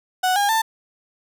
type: tone with pitch steps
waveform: 35% pulse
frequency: 740 / 811.7 / 890.2 Hz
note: F#5 / G#5 / A5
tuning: 0 / -40 / +20 cents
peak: -15 dBFS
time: 0.23-0.62 s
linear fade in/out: 10 ms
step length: 130 ms
effects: none